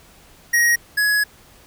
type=tone pair in turn; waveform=square; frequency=1887 / 1681.1 Hz; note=A#6 / G#6; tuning=+21 / +21 cents; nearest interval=major second; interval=200 cents; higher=first; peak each=-14 / -16 dBFS; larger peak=first; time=0.53-0.76 / 0.97-1.24 s; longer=second; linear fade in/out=10 ms; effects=pink hiss -49 dBFS RMS until 1.66 s